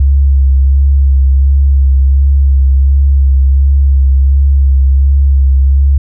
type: tone with vibrato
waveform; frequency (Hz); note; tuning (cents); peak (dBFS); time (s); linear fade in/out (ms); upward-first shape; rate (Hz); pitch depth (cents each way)
sine; 68.1; C#2; -30; -4; 0-5.98; 5; sine; 1.4; 29
effects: none